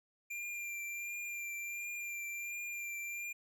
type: tone with vibrato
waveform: square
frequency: 2382 Hz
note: D7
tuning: 24 cents sharp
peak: -40 dBFS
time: 0.3-3.33 s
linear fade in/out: 10 ms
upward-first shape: triangle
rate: 1.4 Hz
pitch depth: 23 cents each way
effects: none